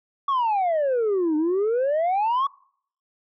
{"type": "exponential two-way sweep", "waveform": "sine", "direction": "down then up", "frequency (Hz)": [1141, 299.5, 1138], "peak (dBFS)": -17, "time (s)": [0.28, 2.47], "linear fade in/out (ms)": 5, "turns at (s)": 1.36, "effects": ["noise-tail reverb RT60 0.6 s tail -25 dB re dry", "tanh soft clip ceiling -18 dBFS"]}